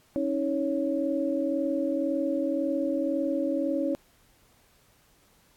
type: tone cluster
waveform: sine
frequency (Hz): 275.6 / 317.5 / 556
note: C#4 / D#4 / C#5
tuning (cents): -10 / +35 / +5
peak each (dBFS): -29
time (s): 0.16-3.95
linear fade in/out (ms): 0
effects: pink hiss -62 dBFS RMS until 5.56 s + AAC 64 kbps

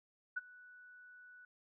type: tone with ADSR envelope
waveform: sine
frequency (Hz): 1480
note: F#6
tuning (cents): 0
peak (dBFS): -33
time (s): 0.36-1.45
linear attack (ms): 13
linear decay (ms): 25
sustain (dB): -22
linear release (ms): 3
effects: none

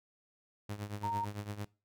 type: tone with tremolo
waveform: sawtooth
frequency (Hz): 103.3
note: G#2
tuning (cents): -9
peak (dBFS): -32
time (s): 0.69-1.65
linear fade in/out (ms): 5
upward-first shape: triangle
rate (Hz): 8.9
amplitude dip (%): 85
type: tone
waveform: sine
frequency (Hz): 925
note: A#5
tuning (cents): -14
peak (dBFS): -33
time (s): 1.03-1.25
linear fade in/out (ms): 10
effects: noise-tail reverb RT60 0.3 s tail -22 dB re dry

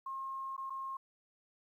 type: tone with dropouts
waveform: sine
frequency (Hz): 1072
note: C6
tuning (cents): +42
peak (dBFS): -38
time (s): 0.06-0.97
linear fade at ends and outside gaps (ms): 5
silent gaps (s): 0.566-0.578 / 0.698-0.703
effects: 12-bit

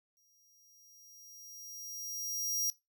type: tone with exponential growth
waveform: sawtooth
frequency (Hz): 5700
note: F8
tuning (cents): +34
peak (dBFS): -27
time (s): 0.17-2.7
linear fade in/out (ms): 0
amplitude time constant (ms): 550
effects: noise-tail reverb RT60 0.2 s tail -18 dB re dry

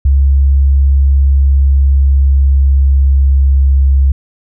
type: tone with pitch glide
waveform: sine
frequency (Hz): 68.6 to 67.81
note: C#2 to C#2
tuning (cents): -17 to -38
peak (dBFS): -5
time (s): 0.05-4.12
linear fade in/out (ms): 5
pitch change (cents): -21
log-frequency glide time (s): 1.17-3.95
effects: none

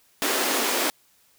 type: high-pass noise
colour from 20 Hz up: pink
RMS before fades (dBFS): -24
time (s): 0.22-0.9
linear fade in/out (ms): 0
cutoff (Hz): 250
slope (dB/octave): 48
effects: white hiss -61 dBFS RMS until 1.38 s

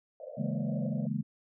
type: band-pass noise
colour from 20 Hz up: pink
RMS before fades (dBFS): -44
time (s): 0.2-1.07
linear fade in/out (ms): 2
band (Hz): 500 to 650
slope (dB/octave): 96
type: chord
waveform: sine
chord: A# half-diminished seventh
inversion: first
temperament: equal with one note detuned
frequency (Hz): 140.69 / 164.81 / 207.7 / 233.1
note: C#3 / E3 / G#3 / A#3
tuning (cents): +26 / 0 / 0 / 0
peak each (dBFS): -35 / -37 / -34 / -36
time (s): 0.37-1.23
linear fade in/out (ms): 20
effects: none

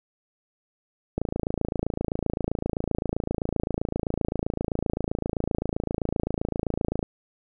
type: click train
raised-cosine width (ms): 2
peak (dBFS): -12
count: 163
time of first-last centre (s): 1.18-7.028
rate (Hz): 27.7
effects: none

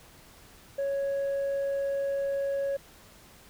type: tone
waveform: sine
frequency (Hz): 554.4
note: C#5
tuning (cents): 0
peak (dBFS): -24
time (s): 0.78-2.77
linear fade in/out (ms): 10
effects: tanh soft clip ceiling -26 dBFS + pink hiss -54 dBFS RMS until 3.49 s

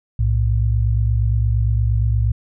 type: tone pair together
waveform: sine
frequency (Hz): 61.8 / 110.39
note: B1 / A2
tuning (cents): +2 / +6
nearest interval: minor seventh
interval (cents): 1004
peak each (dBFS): -17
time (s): 0.19-2.32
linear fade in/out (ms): 5
effects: none

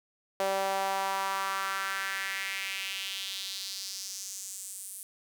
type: tone with high-pass filter sweep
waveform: sawtooth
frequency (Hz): 193.9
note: G3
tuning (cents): -19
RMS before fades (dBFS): -34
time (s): 0.4-5.03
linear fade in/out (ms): 0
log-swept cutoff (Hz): 580 to 10000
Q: 2.8
effects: none

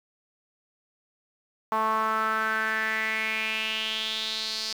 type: tone with band-pass filter sweep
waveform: sawtooth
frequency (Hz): 219.4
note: A3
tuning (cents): -5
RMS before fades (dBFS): -28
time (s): 1.72-4.73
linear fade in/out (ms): 0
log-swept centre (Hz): 1000 to 4800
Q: 5
effects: 8-bit

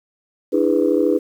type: chord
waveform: sine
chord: E dominant seventh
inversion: third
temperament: just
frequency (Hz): 296.7 / 329.6 / 412 / 494.4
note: D4 / E4 / G#4 / B4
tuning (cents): +18 / 0 / -14 / +2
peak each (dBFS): -19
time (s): 0.52-1.19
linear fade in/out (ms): 20
effects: tanh soft clip ceiling -4 dBFS + 8-bit

